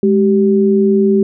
sine tone pair together, 208.3 / 387.4 Hz, G#3 / G4, +5 / -20 cents, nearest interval major seventh, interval 1075 cents, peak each -11 dBFS, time 0.03-1.23 s, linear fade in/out 2 ms, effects none

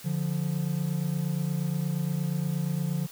triangle tone pair together, 145.81 / 174.3 Hz, D3 / F3, -12 / -3 cents, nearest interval minor third, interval 309 cents, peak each -27 dBFS, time 0.04-3.07 s, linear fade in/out 20 ms, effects white hiss -47 dBFS RMS until 3.11 s

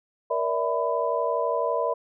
sine tone cluster, 471.2 / 577 / 649 / 1001 Hz, A#4 / D5 / E5 / B5, +19 / -31 / -27 / +23 cents, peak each -28 dBFS, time 0.3-1.94 s, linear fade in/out 10 ms, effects none

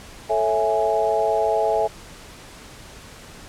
sine chord, A major seventh, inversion none, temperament equal, 440 / 554.4 / 659.3 / 830.6 Hz, A4 / C#5 / E5 / G#5, 0 / 0 / 0 / 0 cents, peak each -23 / -27 / -21 / -23 dBFS, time 0.29-1.88 s, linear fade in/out 20 ms, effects pink hiss -42 dBFS RMS until 3.48 s + low-pass 10000 Hz 12 dB/octave

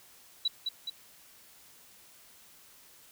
sine tone with echo, 3930 Hz, B7, 9 cents flat, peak -25 dBFS, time 0.45-0.48 s, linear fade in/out 5 ms, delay 210 ms, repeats 2, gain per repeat -4 dB, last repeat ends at 0.9 s, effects white hiss -57 dBFS RMS until 3.11 s

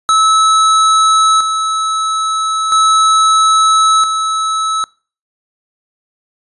square tone with tremolo, 1300 Hz, E6, 24 cents flat, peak -8 dBFS, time 0.09-4.84 s, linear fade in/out 0 ms, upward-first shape square, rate 0.38 Hz, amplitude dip 50%, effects noise-tail reverb RT60 0.4 s tail -25 dB re dry + resampled to 24000 Hz

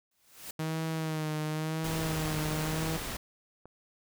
white noise with exponential growth, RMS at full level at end -39 dBFS, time 0.11-0.51 s, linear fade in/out 5 ms, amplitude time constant 85 ms
sawtooth tone with vibrato, 157.2 Hz, D#3, 18 cents sharp, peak -27 dBFS, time 0.59-2.97 s, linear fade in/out 5 ms, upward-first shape sine, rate 0.94 Hz, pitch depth 41 cents each way
pink noise, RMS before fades -37 dBFS, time 1.84-3.17 s, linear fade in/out 5 ms
click, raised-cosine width 1 ms, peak -35 dBFS, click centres 3.656 s
effects none

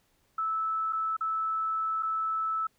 sine tone with dropouts, 1310 Hz, E6, 11 cents flat, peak -27 dBFS, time 0.38-2.67 s, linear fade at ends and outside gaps 5 ms, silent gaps 0.926-0.93 / 1.167-1.208 / 2.026-2.03 s, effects pink hiss -70 dBFS RMS until 2.78 s

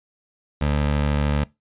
20% pulse tone, 73.1 Hz, D2, 7 cents flat, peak -14 dBFS, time 0.61-1.44 s, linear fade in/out 5 ms, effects noise-tail reverb RT60 0.2 s tail -21 dB re dry + resampled to 8000 Hz

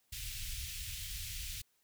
pink band-stop noise, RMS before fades -42 dBFS, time 0.12-1.62 s, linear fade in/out 10 ms, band 100 to 2400 Hz, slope 24 dB/octave, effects white hiss -75 dBFS RMS until 1.83 s

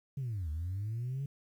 sine linear two-way sweep, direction down then up, 142.2 to 73.7 to 142.2 Hz, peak -32 dBFS, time 0.17-1.26 s, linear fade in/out 5 ms, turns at 0.5 s, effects tanh soft clip ceiling -31 dBFS + 11-bit

